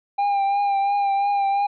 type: tone with vibrato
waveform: triangle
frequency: 800 Hz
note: G5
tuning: 35 cents sharp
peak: -16 dBFS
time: 0.18-1.67 s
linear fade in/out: 10 ms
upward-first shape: triangle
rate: 2.9 Hz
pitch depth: 33 cents each way
effects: resampled to 11025 Hz